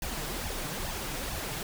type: noise with flanger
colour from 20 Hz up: pink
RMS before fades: -35 dBFS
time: 0.02-1.63 s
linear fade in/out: 2 ms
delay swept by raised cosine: 1.1 to 6.8 ms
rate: 2.3 Hz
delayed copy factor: +0.7
effects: none